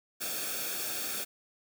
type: noise with comb filter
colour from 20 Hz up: white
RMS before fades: -35 dBFS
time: 0.2-1.25 s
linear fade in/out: 20 ms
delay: 1 ms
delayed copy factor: -0.7
effects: none